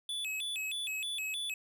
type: tone with vibrato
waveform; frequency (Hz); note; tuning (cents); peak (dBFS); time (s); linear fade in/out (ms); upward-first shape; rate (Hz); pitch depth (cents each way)
square; 2979; F#7; +11; -35; 0.09-1.54; 2; square; 3.2; 260
effects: none